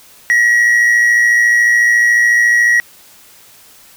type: tone with amplitude modulation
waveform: triangle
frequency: 1912 Hz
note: A#6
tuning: 43 cents sharp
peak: -4 dBFS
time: 0.3-2.8 s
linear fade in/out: 0 ms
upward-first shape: sine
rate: 114 Hz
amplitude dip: 45%
effects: white hiss -43 dBFS RMS until 3.96 s